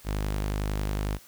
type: tone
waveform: sawtooth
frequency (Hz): 51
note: G#1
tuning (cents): -31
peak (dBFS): -23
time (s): 0.04-1.19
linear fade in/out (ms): 50
effects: white hiss -53 dBFS RMS until 1.27 s